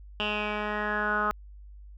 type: tone with low-pass filter sweep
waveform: 10% pulse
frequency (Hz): 210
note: G#3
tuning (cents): +19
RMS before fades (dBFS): -29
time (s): 0.2-1.31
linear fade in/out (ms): 0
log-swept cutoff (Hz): 2900 to 1300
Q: 8.3
effects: added 50 Hz sine -44 dBFS peak until 1.97 s